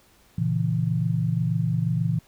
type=chord; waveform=sine; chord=A# diminished; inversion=none; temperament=equal; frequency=116.54 / 138.59 / 164.81 Hz; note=A#2 / C#3 / E3; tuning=0 / 0 / 0 cents; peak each=-25 / -28 / -24 dBFS; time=0.38-2.19 s; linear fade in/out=5 ms; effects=pink hiss -58 dBFS RMS until 2.27 s